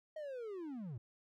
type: linear sweep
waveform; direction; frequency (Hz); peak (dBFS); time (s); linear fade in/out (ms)
triangle; down; 635 to 105.5; -40; 0.16-0.98; 5
effects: none